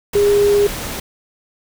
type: tone in noise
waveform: sine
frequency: 408.1 Hz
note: G#4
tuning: 30 cents flat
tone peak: -10 dBFS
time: 0.15-0.67 s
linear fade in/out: 5 ms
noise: pink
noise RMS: -26 dBFS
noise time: 0.13-1 s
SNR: +13 dB
effects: none